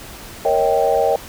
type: chord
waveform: sine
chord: Eb dominant seventh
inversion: second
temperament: equal with one note detuned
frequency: 466.2 / 554.4 / 634.2 / 784 Hz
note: Bb4 / Db5 / Eb5 / G5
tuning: 0 / 0 / +33 / 0 cents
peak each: -19 dBFS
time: 0.45-1.16 s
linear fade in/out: 2 ms
effects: pink hiss -36 dBFS RMS until 1.28 s